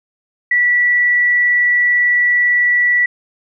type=tone; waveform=sine; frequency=1953 Hz; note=B6; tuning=20 cents flat; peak=-10 dBFS; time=0.51-3.06 s; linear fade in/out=5 ms; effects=none